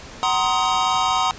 square chord, C half-diminished seventh, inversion second, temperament just, 753.5 / 941.9 / 1046.5 / 1255.8 Hz, Gb5 / Bb5 / C6 / Eb6, +31 / +18 / 0 / +16 cents, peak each -24 dBFS, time 0.23-1.31 s, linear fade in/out 0 ms, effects pink hiss -39 dBFS RMS until 1.38 s + resampled to 16000 Hz

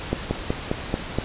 slowing click train, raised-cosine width 2 ms, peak -8 dBFS, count 6, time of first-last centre 0.13-1.186 s, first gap 180 ms, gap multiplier 1.08, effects pink hiss -33 dBFS RMS until 1.24 s + resampled to 8000 Hz

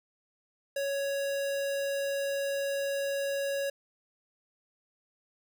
square tone, 556 Hz, C#5, 5 cents sharp, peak -30 dBFS, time 0.76-3.7 s, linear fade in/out 5 ms, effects none

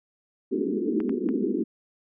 pink band-pass noise, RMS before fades -26 dBFS, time 0.51-1.64 s, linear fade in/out 20 ms, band 200 to 430 Hz, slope 96 dB/octave
clicks, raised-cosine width 0.5 ms, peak -24 / -26 / -26 dBFS, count 3, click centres 1.003 / 1.094 / 1.289 s
effects none

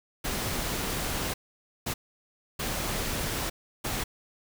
pink noise bursts at uneven times, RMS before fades -31 dBFS, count 4, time 0.24-1.34 / 1.86-1.94 / 2.59-3.5 / 3.84-4.04 s, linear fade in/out 10 ms, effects none

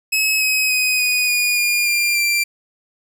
sawtooth tone with pitch steps, 2571 / 2540 / 2509 / 2479 / 2449 / 2420 / 2391 / 2362 Hz, E7 / D#7 / D#7 / D#7 / D#7 / D#7 / D7 / D7, -44 / +35 / +14 / -7 / -28 / -49 / +30 / +9 cents, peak -12 dBFS, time 0.12-2.44 s, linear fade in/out 10 ms, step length 290 ms, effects none

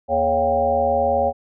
harmonic tone with a mistuned harmonic, 79 Hz, D#2, 27 cents sharp, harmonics 1 / 3 / 5 / 7 / 9 / 10, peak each -30 / -30 / -30 / -19 / -22 / -22 dBFS, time 0.08-1.33 s, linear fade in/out 50 ms, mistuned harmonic 5, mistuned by +120 cents, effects none

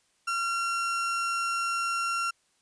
35% pulse tone, 1371 Hz, F6, 32 cents flat, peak -25 dBFS, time 0.27-2.31 s, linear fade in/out 10 ms, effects white hiss -69 dBFS RMS until 2.61 s + resampled to 22050 Hz

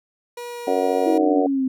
30% pulse tone with pitch glide, 481.4 to 478.6 Hz, B4 to A#4, -44 to +46 cents, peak -28 dBFS, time 0.37-1.18 s, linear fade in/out 5 ms, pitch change -10 cents, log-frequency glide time 0.49-0.6 s
harmonic tone, 92.5 Hz, F#2, in tune, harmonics 3 / 4 / 5 / 6 / 7 / 8, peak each -26 / -27 / -22 / -25 / -27 / -24 dBFS, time 0.67-1.47 s, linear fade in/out 5 ms
sine exponential sweep, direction down, 329.6 to 257.6 Hz, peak -18 dBFS, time 1.06-1.68 s, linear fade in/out 5 ms
effects none

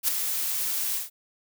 blue noise with ADSR envelope, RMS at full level -21 dBFS, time 0.03-1.1 s, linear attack 52 ms, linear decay 8 ms, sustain -7 dB, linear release 150 ms, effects none

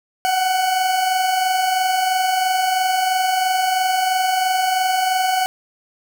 40% pulse tone pair together, 726 / 749 Hz, F#5 / F#5, -33 / +21 cents, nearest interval minor second, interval 54 cents, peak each -25 / -16 dBFS, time 0.25-5.46 s, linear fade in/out 0 ms, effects 9-bit

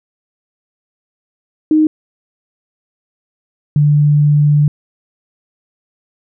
sine tone pair in turn, 310 / 147.45 Hz, D#4 / D3, -6 / +7 cents, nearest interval octave + minor second, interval 1287 cents, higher first, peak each -7 dBFS, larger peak neither, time 1.71-1.87 / 3.76-4.68 s, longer second, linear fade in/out 2 ms, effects none

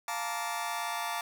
sawtooth chord, Bb major seventh, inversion second, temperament just, 699.2 / 874.1 / 932.3 / 1165.4 Hz, F5 / A5 / Bb5 / D6, +2 / -12 / 0 / -14 cents, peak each -34 dBFS, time 0.08-1.21 s, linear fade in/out 2 ms, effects none

